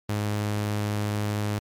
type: tone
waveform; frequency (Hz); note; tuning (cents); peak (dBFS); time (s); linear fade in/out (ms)
sawtooth; 104.4; G#2; +10; -21; 0.09-1.59; 5
effects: MP3 96 kbps